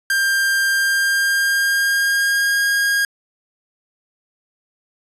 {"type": "tone with pitch glide", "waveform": "45% pulse", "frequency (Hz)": [1591, 1627.2], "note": ["G6", "G#6"], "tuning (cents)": [25, -36], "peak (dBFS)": -15, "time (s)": [0.1, 3.05], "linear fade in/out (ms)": 2, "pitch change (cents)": 39, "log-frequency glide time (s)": [0.69, 2.64], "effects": ["resampled to 32000 Hz"]}